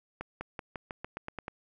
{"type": "accelerating click train", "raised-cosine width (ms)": 0.5, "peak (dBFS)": -22, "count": 10, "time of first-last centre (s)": [0.21, 1.481], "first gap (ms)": 200, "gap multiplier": 0.91, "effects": []}